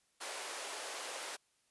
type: high-pass noise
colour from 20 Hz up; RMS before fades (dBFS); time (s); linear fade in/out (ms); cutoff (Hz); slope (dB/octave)
pink; -43; 0.2-1.37; 20; 460; 24
effects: white hiss -75 dBFS RMS until 1.7 s + resampled to 24000 Hz